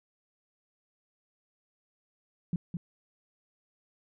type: tone with echo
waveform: sine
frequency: 173 Hz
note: F3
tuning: 16 cents flat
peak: -26 dBFS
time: 2.53-2.56 s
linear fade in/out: 2 ms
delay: 210 ms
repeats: 1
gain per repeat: -5 dB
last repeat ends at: 2.77 s
effects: none